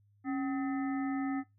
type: harmonic tone with a mistuned harmonic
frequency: 255.1 Hz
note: C4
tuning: 44 cents flat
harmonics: 1 / 3 / 5 / 7 / 8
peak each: -31 / -41 / -45 / -48 / -49 dBFS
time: 0.24-1.44 s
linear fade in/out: 50 ms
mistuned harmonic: 1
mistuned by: +120 cents
effects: noise-tail reverb RT60 0.2 s tail -20 dB re dry + added 102 Hz sine -64 dBFS peak until 1.58 s